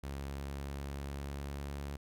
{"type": "tone with pitch glide", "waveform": "sawtooth", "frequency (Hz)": [69.3, 70.55], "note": ["C#2", "C#2"], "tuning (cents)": [0, 31], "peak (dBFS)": -35, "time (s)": [0.03, 1.97], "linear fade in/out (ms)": 10, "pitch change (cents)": 31, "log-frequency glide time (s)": [0.22, 1.85], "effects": []}